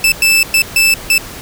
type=tone bursts at uneven times; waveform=sawtooth; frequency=2637 Hz; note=E7; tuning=in tune; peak=-4 dBFS; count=5; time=0.04-0.12 / 0.22-0.43 / 0.54-0.62 / 0.76-0.94 / 1.1-1.18 s; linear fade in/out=2 ms; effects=pink hiss -29 dBFS RMS until 1.41 s

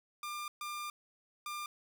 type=tone bursts at uneven times; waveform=sawtooth; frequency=1197 Hz; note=D6; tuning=33 cents sharp; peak=-35 dBFS; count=3; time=0.23-0.48 / 0.61-0.9 / 1.46-1.66 s; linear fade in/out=2 ms; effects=none

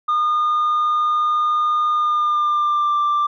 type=tone with pitch glide; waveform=sine; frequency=1219 to 1179.5 Hz; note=D#6 to D6; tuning=-36 to +7 cents; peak=-13 dBFS; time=0.08-3.27 s; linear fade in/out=10 ms; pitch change=-57 cents; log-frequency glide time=1.91-2.98 s; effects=tanh soft clip ceiling -14 dBFS

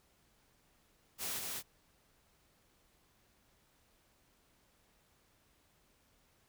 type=noise with echo; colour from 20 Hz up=white; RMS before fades=-39 dBFS; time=1.18-1.43 s; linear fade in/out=50 ms; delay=200 ms; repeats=1; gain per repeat=-2 dB; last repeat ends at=1.63 s; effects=pink hiss -71 dBFS RMS until 6.48 s

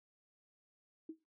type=tone with exponential decay; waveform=sine; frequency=320 Hz; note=D#4; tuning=49 cents sharp; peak=-39 dBFS; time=1.09-1.19 s; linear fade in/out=5 ms; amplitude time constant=21 ms; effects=noise-tail reverb RT60 0.3 s tail -22 dB re dry

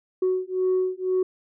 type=beating tone pair; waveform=sine; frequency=370 / 372 Hz; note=F#4 / F#4; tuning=0 / +9 cents; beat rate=2 Hz; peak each=-23 dBFS; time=0.22-1.23 s; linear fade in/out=5 ms; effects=tanh soft clip ceiling -16 dBFS

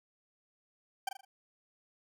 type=tone with echo; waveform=40% pulse; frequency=780 Hz; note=G5; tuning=9 cents flat; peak=-30 dBFS; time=1.07-1.09 s; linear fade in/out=5 ms; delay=40 ms; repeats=4; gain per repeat=-7 dB; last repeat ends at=1.25 s; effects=none

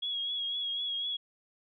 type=tone with vibrato; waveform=sine; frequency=3322 Hz; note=G#7; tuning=in tune; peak=-31 dBFS; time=0.02-1.17 s; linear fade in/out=10 ms; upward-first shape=triangle; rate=4 Hz; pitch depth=42 cents each way; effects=none

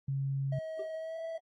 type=tone; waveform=sine; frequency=136.9 Hz; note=C#3; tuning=21 cents flat; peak=-30 dBFS; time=0.08-0.59 s; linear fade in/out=5 ms
type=tone with pitch glide; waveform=triangle; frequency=638 to 655.2 Hz; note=D#5 to E5; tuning=+43 to -11 cents; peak=-35 dBFS; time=0.52-1.38 s; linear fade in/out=5 ms; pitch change=+46 cents; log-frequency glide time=0.95-1.22 s
type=tone with exponential decay; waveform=triangle; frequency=392 Hz; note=G4; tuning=in tune; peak=-35 dBFS; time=0.79-0.9 s; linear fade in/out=5 ms; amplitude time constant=23 ms
effects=AAC 32 kbps

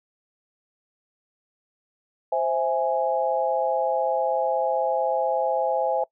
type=chord; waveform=sine; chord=C augmented; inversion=none; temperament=equal; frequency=523.3 / 659.3 / 830.6 Hz; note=C5 / E5 / G#5; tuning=0 / 0 / 0 cents; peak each=-25 dBFS; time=2.32-6.04 s; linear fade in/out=5 ms; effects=noise-tail reverb RT60 0.1 s tail -22 dB re dry

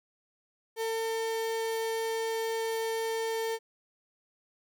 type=tone; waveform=35% pulse; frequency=450.5 Hz; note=A4; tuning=41 cents sharp; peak=-28 dBFS; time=0.76-3.59 s; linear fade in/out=50 ms; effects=none

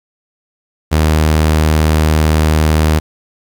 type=tone; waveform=sawtooth; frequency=77.78 Hz; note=D#2; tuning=in tune; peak=-5 dBFS; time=0.91-3 s; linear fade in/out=20 ms; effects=7-bit

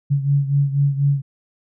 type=beating tone pair; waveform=sine; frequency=140 / 144.1 Hz; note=C#3 / D3; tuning=+18 / -33 cents; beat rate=4.1 Hz; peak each=-16 / -21 dBFS; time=0.1-1.22 s; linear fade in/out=20 ms; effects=none

